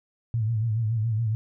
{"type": "tone with vibrato", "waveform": "sine", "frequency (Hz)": 111.8, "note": "A2", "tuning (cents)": 28, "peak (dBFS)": -22, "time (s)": [0.34, 1.35], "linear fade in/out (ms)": 0, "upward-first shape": "sine", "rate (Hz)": 7.1, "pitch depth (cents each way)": 88, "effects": []}